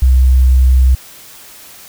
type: tone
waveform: sine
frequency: 64.3 Hz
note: C2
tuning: 30 cents flat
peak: -5 dBFS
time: 0.02-0.95 s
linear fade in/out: 5 ms
effects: white hiss -37 dBFS RMS until 1.88 s